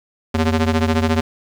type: ring-modulated tone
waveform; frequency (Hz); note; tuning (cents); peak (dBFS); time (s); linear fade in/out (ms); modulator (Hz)
sawtooth; 160.7; E3; -44; -8; 0.34-1.21; 10; 73.3
effects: low-pass 5000 Hz 12 dB/octave + 7-bit